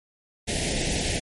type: band-stop noise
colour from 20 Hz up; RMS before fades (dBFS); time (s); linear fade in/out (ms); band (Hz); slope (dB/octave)
pink; -26; 0.47-1.2; 20; 770 to 1800; 48
effects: MP3 48 kbps